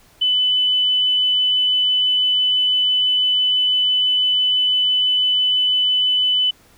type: tone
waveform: sine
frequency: 3002 Hz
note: F#7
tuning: 24 cents sharp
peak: -14 dBFS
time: 0.21-6.51 s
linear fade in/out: 10 ms
effects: pink hiss -52 dBFS RMS until 6.77 s